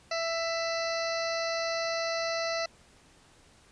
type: harmonic tone with a mistuned harmonic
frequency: 663 Hz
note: E5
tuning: 10 cents sharp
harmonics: 1 / 2 / 3 / 4 / 6 / 7 / 8 / 9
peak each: -31 / -37 / -37 / -41 / -39 / -41 / -44 / -44 dBFS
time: 0.11-2.66 s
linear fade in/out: 5 ms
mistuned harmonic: 6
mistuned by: +54 cents
effects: pink hiss -59 dBFS RMS until 3.71 s + resampled to 22050 Hz